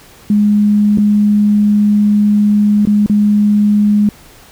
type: tone with dropouts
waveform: sine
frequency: 207.7 Hz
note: G#3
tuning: in tune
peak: -7 dBFS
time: 0.3-4.09 s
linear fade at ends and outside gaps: 2 ms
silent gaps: 0.975-0.983 / 2.853-2.872 / 3.062-3.097 s
effects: pink hiss -41 dBFS RMS until 4.51 s